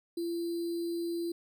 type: tone with sample-and-hold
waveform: sine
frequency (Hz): 339.8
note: F4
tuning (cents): -47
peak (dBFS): -31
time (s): 0.17-1.32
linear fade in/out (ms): 5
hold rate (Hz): 4410
effects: none